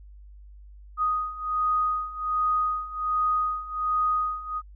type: beating tone pair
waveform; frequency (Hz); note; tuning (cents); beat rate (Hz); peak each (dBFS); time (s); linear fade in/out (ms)
sine; 1244.5 / 1245.8; D#6 / D#6; 0 / +2; 1.3; -28 / -25; 0.97-4.62; 50
effects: added 50 Hz sine -44 dBFS peak until 4.75 s